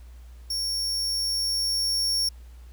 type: tone with level ramp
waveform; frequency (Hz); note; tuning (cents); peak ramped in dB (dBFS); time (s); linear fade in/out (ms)
40% pulse; 5500; F8; -27; -25 to -21; 0.5-2.29; 5
effects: added 60 Hz sine -42 dBFS peak until 2.72 s + pink hiss -60 dBFS RMS until 2.72 s